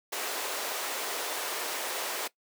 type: high-pass noise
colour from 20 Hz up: pink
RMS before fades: -34 dBFS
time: 0.12-2.28 s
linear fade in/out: 10 ms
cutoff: 410 Hz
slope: 24 dB/octave
effects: noise-tail reverb RT60 0.1 s tail -19 dB re dry